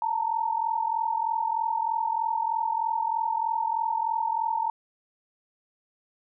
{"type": "tone pair together", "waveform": "sine", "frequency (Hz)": [883.8, 927], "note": ["A5", "A#5"], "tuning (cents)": [7, -10], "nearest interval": "minor second", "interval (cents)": 83, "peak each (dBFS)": -27, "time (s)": [0.02, 4.7], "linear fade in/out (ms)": 2, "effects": []}